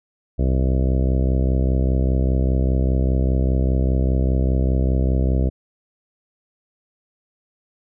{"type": "harmonic tone", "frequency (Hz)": 65, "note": "C2", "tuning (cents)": -11, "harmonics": [1, 2, 3, 4, 5, 6, 7, 8, 9, 10], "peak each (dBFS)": [-17, -23, -27, -29, -31, -33, -34, -35, -36, -37], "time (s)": [0.38, 5.5], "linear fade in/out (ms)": 20, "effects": []}